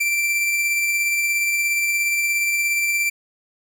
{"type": "tone with tremolo", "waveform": "45% pulse", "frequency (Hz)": 2349, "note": "D7", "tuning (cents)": 0, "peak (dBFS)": -17, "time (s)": [0, 3.1], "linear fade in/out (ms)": 10, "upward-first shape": "sine", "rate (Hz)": 17, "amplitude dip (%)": 25, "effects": []}